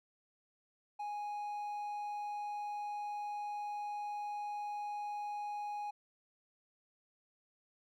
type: tone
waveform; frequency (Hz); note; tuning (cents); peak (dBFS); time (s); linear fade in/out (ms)
triangle; 829; G#5; -3; -36; 0.99-5.91; 10
effects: none